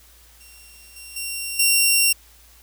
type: tone with level steps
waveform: 10% pulse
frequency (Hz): 2750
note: F7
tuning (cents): -27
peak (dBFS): -37 / -29 / -18 / -6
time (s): 0.4-2.13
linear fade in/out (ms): 10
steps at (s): 0.96 / 1.16 / 1.59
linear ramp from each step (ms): 5
effects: added 58 Hz sine -52 dBFS peak until 2.62 s + white hiss -52 dBFS RMS until 2.62 s